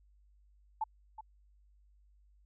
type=tone with echo; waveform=sine; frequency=873 Hz; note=A5; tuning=14 cents flat; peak=-30 dBFS; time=0.81-0.84 s; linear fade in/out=5 ms; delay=370 ms; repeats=1; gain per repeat=-12 dB; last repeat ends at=1.21 s; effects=added 50 Hz sine -62 dBFS peak until 2.45 s